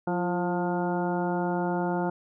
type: harmonic tone with a mistuned harmonic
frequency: 177.4 Hz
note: F3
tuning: 27 cents sharp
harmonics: 1 / 2 / 3 / 4 / 5 / 6 / 7 / 8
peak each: -29 / -30 / -35 / -33 / -33 / -46 / -46 / -39 dBFS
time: 0.07-2.1 s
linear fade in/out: 5 ms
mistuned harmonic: 2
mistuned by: -40 cents
effects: none